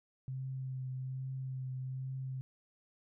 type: tone with vibrato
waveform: sine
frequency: 130.81 Hz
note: C3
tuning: in tune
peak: -37 dBFS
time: 0.28-2.41 s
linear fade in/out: 0 ms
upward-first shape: triangle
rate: 1.2 Hz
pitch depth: 21 cents each way
effects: none